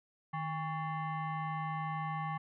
sine tone with frequency modulation, 155.56 Hz, D#3, in tune, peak -34 dBFS, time 0.33-2.38 s, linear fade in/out 10 ms, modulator 962 Hz, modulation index 1.3, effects none

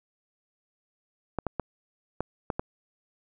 clicks, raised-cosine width 1 ms, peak -14 dBFS, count 6, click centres 1.387 / 1.467 / 1.597 / 2.206 / 2.502 / 2.595 s, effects none

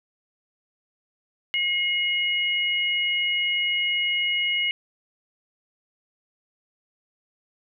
sine tone pair together, 2149 / 2899 Hz, C7 / F#7, +46 / -36 cents, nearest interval perfect fourth, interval 518 cents, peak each -24 dBFS, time 1.54-4.71 s, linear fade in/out 0 ms, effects none

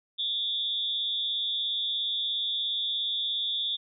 sine tone with amplitude modulation, 3520 Hz, A7, in tune, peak -23 dBFS, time 0.18-3.77 s, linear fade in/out 20 ms, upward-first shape sine, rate 217 Hz, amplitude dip 90%, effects none

